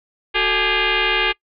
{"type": "tone with frequency modulation", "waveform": "sine", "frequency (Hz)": 371.9, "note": "F#4", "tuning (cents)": 9, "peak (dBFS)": -15, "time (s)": [0.34, 1.33], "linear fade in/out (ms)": 20, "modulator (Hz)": 408, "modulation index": 7.4, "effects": ["noise-tail reverb RT60 0.1 s tail -24 dB re dry"]}